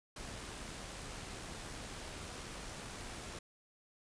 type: noise with amplitude modulation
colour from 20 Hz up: pink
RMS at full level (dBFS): -45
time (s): 0.16-3.39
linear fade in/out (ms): 5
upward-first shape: sine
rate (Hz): 79.4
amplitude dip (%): 25
effects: resampled to 22050 Hz